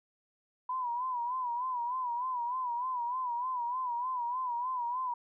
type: tone with vibrato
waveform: sine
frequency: 987.8 Hz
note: B5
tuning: in tune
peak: -31 dBFS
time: 0.69-5.14 s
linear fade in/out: 5 ms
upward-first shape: sine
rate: 3.3 Hz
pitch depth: 84 cents each way
effects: none